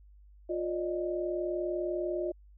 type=tone cluster; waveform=sine; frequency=353.1 / 579 / 619 Hz; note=F4 / D5 / D#5; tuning=+19 / -25 / -9 cents; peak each=-32 / -38 / -35 dBFS; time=0.49-2.32 s; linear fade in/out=10 ms; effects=added 50 Hz sine -53 dBFS peak until 2.57 s